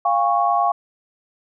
sine tone cluster, 699 / 808 / 1106 Hz, F5 / G#5 / C#6, +1 / -48 / -4 cents, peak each -19 / -20 / -20 dBFS, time 0.05-0.72 s, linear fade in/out 5 ms, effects none

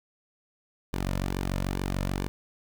sawtooth tone with flanger, 46.83 Hz, F#1, 22 cents sharp, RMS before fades -30 dBFS, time 0.93-2.28 s, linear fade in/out 0 ms, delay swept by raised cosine 1.5 to 2.6 ms, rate 2.3 Hz, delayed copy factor -0.6, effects 9-bit

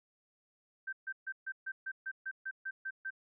sine tone bursts, 1558 Hz, G6, 11 cents flat, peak -36 dBFS, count 12, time 0.87-3.106 s, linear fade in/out 10 ms, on 58 ms, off 140 ms, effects none

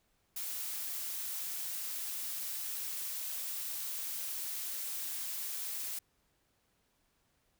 blue noise, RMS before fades -39 dBFS, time 0.36-5.99 s, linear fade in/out 5 ms, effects pink hiss -75 dBFS RMS until 7.59 s

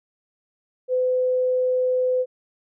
sine tone, 507 Hz, B4, 45 cents sharp, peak -18 dBFS, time 0.88-2.26 s, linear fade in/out 50 ms, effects none

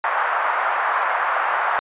white band-pass noise, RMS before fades -21 dBFS, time 0.04-1.79 s, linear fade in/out 0 ms, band 710 to 1500 Hz, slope 24 dB/octave, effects resampled to 8000 Hz

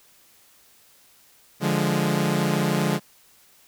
sawtooth chord, D diminished, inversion none, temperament equal, 146.83 / 174.61 / 207.7 Hz, D3 / F3 / Ab3, 0 / 0 / 0 cents, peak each -21 dBFS, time 1.6-3 s, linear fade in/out 50 ms, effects white hiss -56 dBFS RMS until 3.67 s

